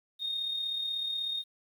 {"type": "tone with amplitude modulation", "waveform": "sine", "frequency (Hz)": 3695, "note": "A#7", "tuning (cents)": -16, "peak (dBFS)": -28, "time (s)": [0.19, 1.44], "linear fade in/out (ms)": 50, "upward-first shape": "sine", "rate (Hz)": 36.3, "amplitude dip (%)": 45, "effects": ["tanh soft clip ceiling -25 dBFS", "10-bit"]}